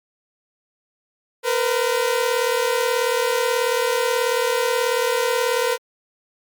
sawtooth tone pair together, 466.2 / 504.6 Hz, A#4 / B4, 0 / +37 cents, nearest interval minor second, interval 137 cents, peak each -17 dBFS, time 1.43-5.78 s, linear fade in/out 50 ms, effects MP3 96 kbps

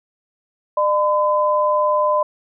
sine tone pair together, 602.9 / 1014 Hz, D5 / B5, +45 / +45 cents, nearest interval major sixth, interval 900 cents, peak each -17 dBFS, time 0.77-2.23 s, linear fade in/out 5 ms, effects none

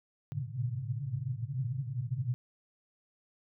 pink band-pass noise, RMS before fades -35 dBFS, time 0.32-2.34 s, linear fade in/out 0 ms, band 110 to 140 Hz, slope 96 dB/octave, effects none

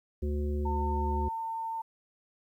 harmonic tone, 73.42 Hz, D2, in tune, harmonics 1 / 3 / 5 / 7, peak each -29 / -38 / -36 / -47 dBFS, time 0.22-1.29 s, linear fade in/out 10 ms
sine tone, 903 Hz, A5, 45 cents sharp, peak -32 dBFS, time 0.65-1.82 s, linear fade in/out 10 ms
effects 11-bit

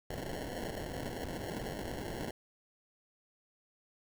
white noise with sample-and-hold, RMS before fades -40 dBFS, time 0.1-2.31 s, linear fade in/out 5 ms, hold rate 1225 Hz, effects none

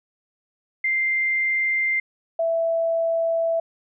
sine tone pair in turn, 2093 / 661.7 Hz, C7 / E5, 0 / +6 cents, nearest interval octave + minor sixth, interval 1994 cents, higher first, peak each -19 dBFS, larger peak neither, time 0.84-2 / 2.39-3.6 s, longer second, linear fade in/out 5 ms, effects none

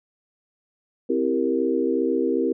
sine chord, C dominant seventh, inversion none, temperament equal, 261.6 / 329.6 / 392 / 466.2 Hz, C4 / E4 / G4 / Bb4, 0 / 0 / 0 / 0 cents, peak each -25 dBFS, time 1.09-2.53 s, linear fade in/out 10 ms, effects none

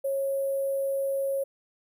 sine tone with sample-and-hold, 547 Hz, C#5, 23 cents flat, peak -25 dBFS, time 0.04-1.44 s, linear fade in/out 10 ms, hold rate 11025 Hz, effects none

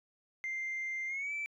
sine tone with pitch glide, 2093 to 2322 Hz, C7 to D7, 0 to -20 cents, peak -33 dBFS, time 0.44-1.46 s, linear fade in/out 0 ms, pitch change +180 cents, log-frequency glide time 1.07-1.33 s, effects tanh soft clip ceiling -32 dBFS

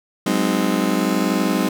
35% pulse chord, Ab dominant seventh, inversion third, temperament just, 186.89 / 207.7 / 259.6 / 311.5 Hz, Gb3 / Ab3 / C4 / Eb4, +18 / 0 / -13 / +2 cents, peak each -21 dBFS, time 0.26-1.69 s, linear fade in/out 5 ms, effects none

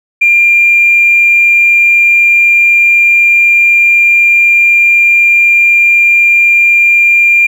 triangle tone with tanh clipping, 2392 Hz, D7, 31 cents sharp, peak -3 dBFS, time 0.21-7.47 s, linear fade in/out 10 ms, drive 1 dB, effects none

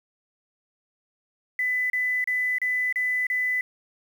sine tone bursts, 2000 Hz, B6, 21 cents sharp, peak -22 dBFS, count 6, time 1.59-3.61 s, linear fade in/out 2 ms, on 310 ms, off 32 ms, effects 8-bit

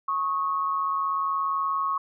sine tone pair together, 1101 / 1261.5 Hz, C#6 / D#6, -12 / +23 cents, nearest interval major second, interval 235 cents, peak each -24 / -32 dBFS, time 0.08-1.98 s, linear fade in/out 5 ms, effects none

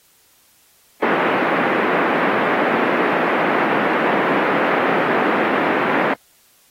pink band-pass noise, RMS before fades -18 dBFS, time 1.02-6.14 s, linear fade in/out 5 ms, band 240 to 2100 Hz, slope 24 dB/octave, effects white hiss -55 dBFS RMS until 6.7 s + AAC 48 kbps

